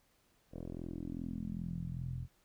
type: tone with low-pass filter sweep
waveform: 10% pulse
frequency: 42.59 Hz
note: F1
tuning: 43 cents flat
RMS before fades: -41 dBFS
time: 0.51-2.28 s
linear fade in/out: 50 ms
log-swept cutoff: 480 to 110 Hz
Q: 3.9
effects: pink hiss -72 dBFS RMS until 2.44 s